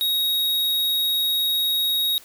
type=tone; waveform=square; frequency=3776 Hz; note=A#7; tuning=22 cents sharp; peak=-20 dBFS; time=0.01-2.18 s; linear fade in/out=0 ms; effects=white hiss -48 dBFS RMS until 2.24 s